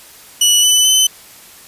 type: tone with pitch steps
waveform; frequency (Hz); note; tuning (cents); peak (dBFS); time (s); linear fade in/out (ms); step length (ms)
20% pulse; 2950 / 2995 / 3040; F#7 / F#7 / F#7; -6 / +20 / +46; -3; 0.41-1.07; 5; 220
effects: white hiss -40 dBFS RMS until 1.67 s + resampled to 32000 Hz